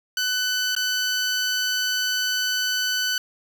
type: tone with dropouts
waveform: 15% pulse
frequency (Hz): 1500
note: F#6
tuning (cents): +23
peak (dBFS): -15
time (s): 0.17-3.18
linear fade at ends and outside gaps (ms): 2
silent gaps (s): 0.751-0.764
effects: none